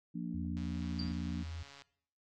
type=harmonic tone; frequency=58.27 Hz; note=A#1; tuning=in tune; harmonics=3 / 4 / 5; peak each=-39 / -41 / -43 dBFS; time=0.14-1.44 s; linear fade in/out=20 ms
type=tone with vibrato; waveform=sine; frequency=82.41 Hz; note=E2; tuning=in tune; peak=-40 dBFS; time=0.34-1.63 s; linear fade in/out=5 ms; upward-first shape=sine; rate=5.1 Hz; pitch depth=16 cents each way
type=click train; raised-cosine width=0.2 ms; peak=-37 dBFS; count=176; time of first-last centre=0.57-1.82 s; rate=140 Hz
type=tone with exponential decay; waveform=sine; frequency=4699 Hz; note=D8; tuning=in tune; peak=-38 dBFS; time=0.99-1.2 s; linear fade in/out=2 ms; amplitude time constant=45 ms
effects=noise-tail reverb RT60 0.7 s tail -21 dB re dry + AAC 32 kbps